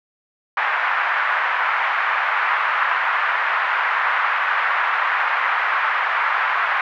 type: band-pass noise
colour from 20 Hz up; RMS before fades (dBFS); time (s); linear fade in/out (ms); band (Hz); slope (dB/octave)
pink; -20; 0.57-6.81; 2; 980 to 2000; 24
effects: none